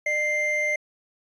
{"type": "tone pair together", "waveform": "triangle", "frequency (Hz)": [603.5, 2093], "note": ["D5", "C7"], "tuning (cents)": [47, 0], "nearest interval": "octave + minor seventh", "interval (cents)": 2153, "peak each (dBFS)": [-27, -21], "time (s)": [0.06, 0.76], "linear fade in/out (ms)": 5, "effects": ["resampled to 22050 Hz"]}